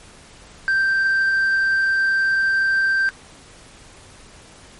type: tone with tanh clipping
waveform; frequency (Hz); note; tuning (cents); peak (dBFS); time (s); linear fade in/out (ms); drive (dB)
sine; 1568; G6; 0; -16; 0.68-3.09; 0; 2
effects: pink hiss -45 dBFS RMS until 4.79 s + MP3 48 kbps